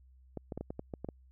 clicks, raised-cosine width 2 ms, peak -25 dBFS, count 9, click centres 0.373 / 0.522 / 0.576 / 0.61 / 0.705 / 0.794 / 0.938 / 1.046 / 1.088 s, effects added 64 Hz sine -57 dBFS peak until 1.31 s

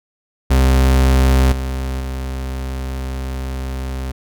40% pulse tone with level steps, 65.41 Hz, C2, in tune, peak -9 / -19 / -21 dBFS, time 0.5-4.12 s, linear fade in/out 10 ms, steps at 1.52 / 2 s, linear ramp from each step 5 ms, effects none

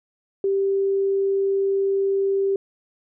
sine tone, 392 Hz, G4, in tune, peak -18 dBFS, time 0.44-2.56 s, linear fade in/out 2 ms, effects none

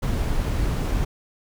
brown noise, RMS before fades -23 dBFS, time 0.02-1.05 s, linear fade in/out 10 ms, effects none

